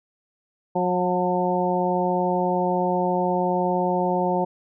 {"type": "harmonic tone with a mistuned harmonic", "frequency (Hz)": 180.6, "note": "F#3", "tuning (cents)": -42, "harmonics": [1, 2, 3, 4, 5], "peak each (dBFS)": [-26, -26, -26, -26, -26], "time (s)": [0.75, 4.45], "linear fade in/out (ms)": 10, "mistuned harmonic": 5, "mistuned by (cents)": -16, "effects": []}